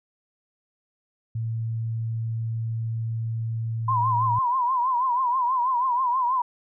sine tone, 113.4 Hz, A#2, 47 cents flat, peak -25 dBFS, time 1.35-4.39 s, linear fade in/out 5 ms
sine tone with vibrato, 1004 Hz, B5, 28 cents sharp, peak -20 dBFS, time 3.88-6.42 s, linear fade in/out 5 ms, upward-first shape triangle, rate 6.2 Hz, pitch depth 120 cents each way
effects none

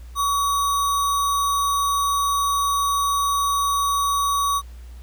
sine tone with sample-and-hold, 1133 Hz, C#6, 37 cents sharp, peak -18 dBFS, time 0.15-4.62 s, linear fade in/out 50 ms, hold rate 4900 Hz, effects added 60 Hz sine -36 dBFS peak until 5.02 s + pink hiss -54 dBFS RMS until 5.02 s

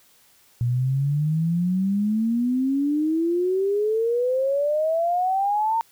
sine exponential sweep, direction up, 118.1 to 920 Hz, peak -19 dBFS, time 0.61-5.81 s, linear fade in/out 0 ms, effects white hiss -57 dBFS RMS until 5.91 s

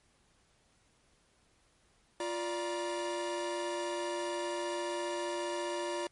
45% pulse tone cluster, 348.6 / 586 / 951 Hz, F4 / D5 / A#5, -3 / -4 / +34 cents, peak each -37 / -38 / -40 dBFS, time 2.2-6.07 s, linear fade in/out 2 ms, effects pink hiss -69 dBFS RMS until 6.11 s + MP3 48 kbps

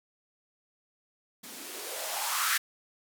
violet noise with band-pass filter sweep, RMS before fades -33 dBFS, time 1.43-2.58 s, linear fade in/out 10 ms, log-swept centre 200 to 1600 Hz, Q 3.9, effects none

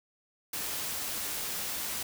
white noise, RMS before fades -35 dBFS, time 0.53-2.03 s, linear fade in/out 5 ms, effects none

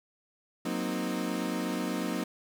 35% pulse chord, C half-diminished seventh, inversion second, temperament equal, 185 / 233.1 / 261.6 / 311.1 Hz, Gb3 / Bb3 / C4 / Eb4, 0 / 0 / 0 / 0 cents, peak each -34 dBFS, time 0.65-2.24 s, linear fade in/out 5 ms, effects none

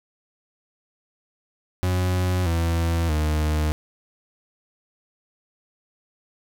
40% pulse tone with pitch steps, 91.2 / 83.63 / 76.69 Hz, F#2 / E2 / D#2, -24 / +26 / -24 cents, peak -19 dBFS, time 1.83-3.72 s, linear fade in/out 0 ms, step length 630 ms, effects none

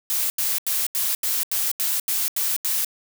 blue noise bursts, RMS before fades -23 dBFS, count 10, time 0.1-2.847 s, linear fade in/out 0 ms, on 200 ms, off 83 ms, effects none

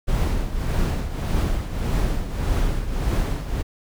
brown noise with tremolo, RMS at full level -19 dBFS, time 0.07-3.63 s, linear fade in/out 20 ms, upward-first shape triangle, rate 1.7 Hz, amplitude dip 70%, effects none

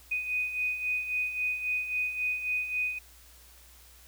sine beating tone pair, 2489 / 2492.7 Hz, D#7 / D#7, 0 / +3 cents, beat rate 3.7 Hz, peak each -36 / -29 dBFS, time 0.11-2.99 s, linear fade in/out 10 ms, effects added 60 Hz sine -56 dBFS peak until 4.07 s + white hiss -56 dBFS RMS until 4.07 s

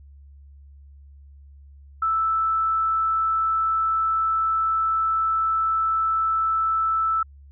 sine tone, 1318 Hz, E6, 1 cent flat, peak -19 dBFS, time 2.02-7.23 s, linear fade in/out 5 ms, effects added 70 Hz sine -44 dBFS peak until 7.51 s

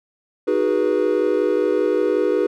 triangle chord, G# minor seventh, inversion second, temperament equal with one note detuned, 311.1 / 370 / 415.3 / 487.1 Hz, D#4 / F#4 / G#4 / B4, 0 / 0 / 0 / -24 cents, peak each -22 / -20 / -19 / -19 dBFS, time 0.47-2.47 s, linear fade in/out 10 ms, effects none

